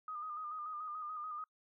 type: tone with vibrato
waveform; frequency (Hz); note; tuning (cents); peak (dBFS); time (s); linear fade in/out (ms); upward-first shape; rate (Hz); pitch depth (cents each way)
sine; 1230; D#6; -20; -40; 0.08-1.44; 2; square; 6.9; 39
effects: noise-tail reverb RT60 0.1 s tail -26 dB re dry